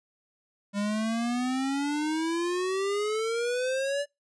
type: exponential sweep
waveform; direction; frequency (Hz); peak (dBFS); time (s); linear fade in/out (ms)
square; up; 200 to 581; -27; 0.73-4.06; 50
effects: noise-tail reverb RT60 0.2 s tail -25 dB re dry + resampled to 22050 Hz